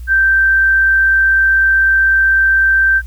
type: tone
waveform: sine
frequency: 1564 Hz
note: G6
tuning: 4 cents flat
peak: -8 dBFS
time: 0.07-3.02 s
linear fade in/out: 50 ms
effects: added 60 Hz sine -25 dBFS peak until 3.06 s + white hiss -50 dBFS RMS until 3.06 s